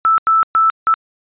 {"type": "tone bursts at uneven times", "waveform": "sine", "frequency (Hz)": 1318.5, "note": "E6", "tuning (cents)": 0, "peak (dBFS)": -9, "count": 4, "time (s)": [[0.05, 0.18], [0.27, 0.43], [0.55, 0.7], [0.87, 0.94]], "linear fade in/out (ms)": 0, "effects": ["resampled to 8000 Hz"]}